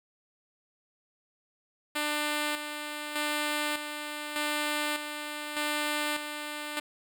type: tone with tremolo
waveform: 5% pulse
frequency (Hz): 298.3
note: D4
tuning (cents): +27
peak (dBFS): -17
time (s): 1.95-6.8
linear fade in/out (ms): 10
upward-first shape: square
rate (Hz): 0.83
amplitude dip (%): 55
effects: none